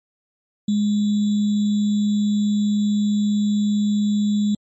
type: tone with sample-and-hold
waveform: sine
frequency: 207.7 Hz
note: G#3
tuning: in tune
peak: -16 dBFS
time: 0.68-4.55 s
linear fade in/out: 5 ms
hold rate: 3675 Hz
effects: MP3 32 kbps